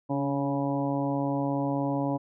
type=harmonic tone with a mistuned harmonic; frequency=139.4 Hz; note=C#3; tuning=10 cents sharp; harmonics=1 / 2 / 3 / 4 / 5 / 6 / 7; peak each=-32 / -28 / -41 / -33 / -37 / -37 / -37 dBFS; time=0.09-2.18 s; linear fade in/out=20 ms; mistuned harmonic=2; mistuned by=+22 cents; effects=none